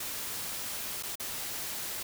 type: noise with dropouts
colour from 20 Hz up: white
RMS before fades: -37 dBFS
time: 0-2.03 s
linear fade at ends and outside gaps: 5 ms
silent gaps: 1.027-1.033 / 1.156-1.197 s
effects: none